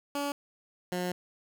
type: tone pair in turn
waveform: 15% pulse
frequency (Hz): 285.2 / 179.66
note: C#4 / F3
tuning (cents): +49 / +49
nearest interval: minor sixth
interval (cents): 800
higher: first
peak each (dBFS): -24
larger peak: neither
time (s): 0.15-0.32 / 0.92-1.12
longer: second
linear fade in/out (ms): 2
effects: none